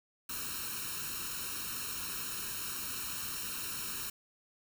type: noise with comb filter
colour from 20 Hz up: white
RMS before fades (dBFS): -39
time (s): 0.29-4.1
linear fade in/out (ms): 5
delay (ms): 0.73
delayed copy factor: +0.9
effects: none